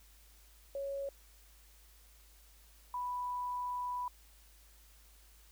sine tone pair in turn, 554.4 / 987.8 Hz, C#5 / B5, 0 / 0 cents, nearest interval minor seventh, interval 1000 cents, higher second, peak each -36 / -35 dBFS, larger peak second, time 0.75-1.09 / 2.94-4.08 s, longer second, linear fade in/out 2 ms, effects added 52 Hz sine -60 dBFS peak until 5.51 s + white hiss -64 dBFS RMS until 5.51 s

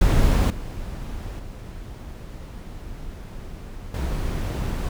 brown noise with level steps, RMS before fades -17 / -32 / -36 / -25 dBFS, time 0.01-4.89 s, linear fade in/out 5 ms, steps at 0.5 / 1.39 / 3.94 s, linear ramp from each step 2 ms, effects none

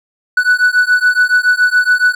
triangle beating tone pair, 1480 / 1487.1 Hz, F#6 / F#6, 0 / +8 cents, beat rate 7.1 Hz, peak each -10 dBFS, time 0.37-2.15 s, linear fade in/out 5 ms, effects none

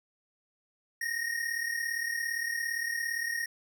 square tone pair together, 1835 / 1872.5 Hz, A#6 / A#6, -28 / +7 cents, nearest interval unison, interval 35 cents, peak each -36 / -33 dBFS, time 1.01-3.46 s, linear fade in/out 5 ms, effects none

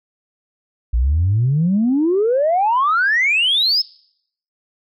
sine exponential sweep, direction up, 55 to 5300 Hz, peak -12 dBFS, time 0.93-3.82 s, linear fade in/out 10 ms, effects noise-tail reverb RT60 0.7 s tail -24 dB re dry + tanh soft clip ceiling -9 dBFS

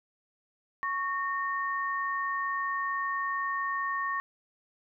sine tone pair together, 1108.7 / 1835.6 Hz, C#6 / A#6, 0 / -27 cents, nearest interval major sixth, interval 873 cents, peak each -30 / -33 dBFS, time 0.83-4.2 s, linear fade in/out 0 ms, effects none

